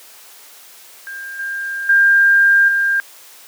sine tone with level steps, 1599 Hz, G6, 34 cents sharp, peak -27 / -21 / -8 / -13 dBFS, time 1.07-3 s, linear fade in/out 0 ms, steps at 1.39 / 1.89 / 2.68 s, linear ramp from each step 5 ms, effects white hiss -42 dBFS RMS until 3.47 s + high-pass 400 Hz 12 dB/octave

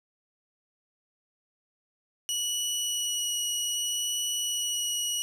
20% pulse tone with vibrato, 2928 Hz, F#7, 19 cents flat, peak -22 dBFS, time 2.29-5.22 s, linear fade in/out 0 ms, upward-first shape sine, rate 0.64 Hz, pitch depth 9 cents each way, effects none

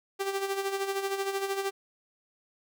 sawtooth tone with tremolo, 391.9 Hz, G4, in tune, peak -23 dBFS, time 0.19-1.71 s, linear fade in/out 20 ms, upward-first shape sine, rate 13 Hz, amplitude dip 60%, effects none

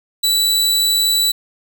sawtooth tone, 3951 Hz, B7, in tune, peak -10 dBFS, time 0.23-1.32 s, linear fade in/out 10 ms, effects none

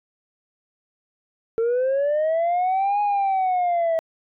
sine linear two-way sweep, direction up then down, 447.9 to 830.6 to 646 Hz, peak -16 dBFS, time 1.58-3.99 s, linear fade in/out 0 ms, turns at 3.01 s, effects tanh soft clip ceiling -17 dBFS

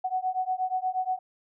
sine beating tone pair, 740 / 748.4 Hz, F#5 / F#5, 0 / +20 cents, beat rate 8.4 Hz, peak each -29 dBFS, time 0.04-1.19 s, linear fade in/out 10 ms, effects none

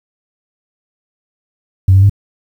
sine tone with pitch steps, 94.5 / 96.5 / 100.3 Hz, F#2 / G2 / G2, +37 / -27 / +40 cents, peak -3 dBFS, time 1.88-2.096 s, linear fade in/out 5 ms, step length 72 ms, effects tanh soft clip ceiling 0 dBFS + 7-bit

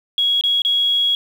sine tone with dropouts, 3322 Hz, G#7, in tune, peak -14 dBFS, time 0.18-1.15 s, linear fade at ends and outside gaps 1 ms, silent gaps 0.411-0.437 / 0.619-0.649 s, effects 7-bit

